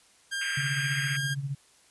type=tone with pitch glide; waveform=sawtooth; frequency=1600 to 1613.9 Hz; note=G6 to G6; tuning=+35 to +50 cents; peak=-26 dBFS; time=0.31-1.35 s; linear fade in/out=20 ms; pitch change=+15 cents; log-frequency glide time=0.54-1.06 s
type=band-pass noise; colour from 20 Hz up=pink; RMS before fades=-36 dBFS; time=0.41-1.17 s; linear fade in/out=5 ms; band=1500 to 2700 Hz; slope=48 dB/octave
type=tone with tremolo; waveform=sine; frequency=139.1 Hz; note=C#3; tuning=6 cents sharp; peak=-27 dBFS; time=0.57-1.55 s; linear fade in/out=5 ms; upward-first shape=sine; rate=15 Hz; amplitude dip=65%
effects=white hiss -60 dBFS RMS until 1.9 s + resampled to 24000 Hz